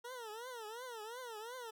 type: tone with vibrato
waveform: 20% pulse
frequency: 466.2 Hz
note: A#4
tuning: in tune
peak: -40 dBFS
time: 0.04-1.71 s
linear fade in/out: 10 ms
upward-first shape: triangle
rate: 2.8 Hz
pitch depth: 200 cents each way
effects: none